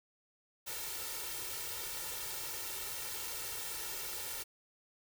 white noise with comb filter, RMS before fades -41 dBFS, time 0.66-4.44 s, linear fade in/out 20 ms, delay 2.2 ms, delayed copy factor +0.85, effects none

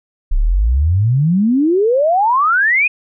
sine exponential sweep, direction up, 30.87 to 2550 Hz, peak -10 dBFS, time 0.31-2.88 s, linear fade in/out 10 ms, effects none

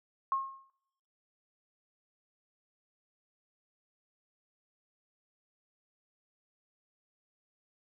sine tone with exponential decay, 1078 Hz, C#6, 49 cents flat, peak -25 dBFS, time 0.32-0.7 s, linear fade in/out 1 ms, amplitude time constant 82 ms, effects noise-tail reverb RT60 0.8 s tail -21 dB re dry

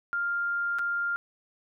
sine tone with dropouts, 1399 Hz, F6, 3 cents sharp, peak -26 dBFS, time 0.13-1.16 s, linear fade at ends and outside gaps 0 ms, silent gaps 0.786-0.792 s, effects none

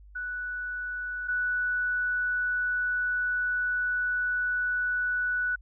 sine tone pair in turn, 1480 / 1480 Hz, F#6 / F#6, 0 / 0 cents, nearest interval unison, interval 0 cents, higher neither, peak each -31 / -25 dBFS, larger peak second, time 0.15-1.28 / 1.28-5.56 s, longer second, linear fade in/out 10 ms, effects added 50 Hz sine -48 dBFS peak until 5.61 s

